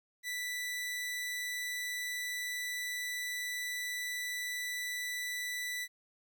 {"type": "tone", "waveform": "sawtooth", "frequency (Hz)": 1975.5, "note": "B6", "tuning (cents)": 0, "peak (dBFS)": -32, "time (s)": [0.23, 5.88], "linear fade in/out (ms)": 50, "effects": ["12-bit"]}